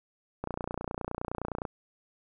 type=click train; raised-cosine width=1 ms; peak=-19 dBFS; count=37; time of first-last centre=0.44-1.652 s; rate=29.7 Hz; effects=none